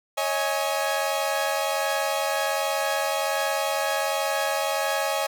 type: chord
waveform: sawtooth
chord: C# suspended second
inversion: none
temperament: equal with one note detuned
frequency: 554.4 / 635.7 / 830.6 Hz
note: C#5 / D#5 / G#5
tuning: 0 / +37 / 0 cents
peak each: -24 dBFS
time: 0.17-5.27 s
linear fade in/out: 10 ms
effects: none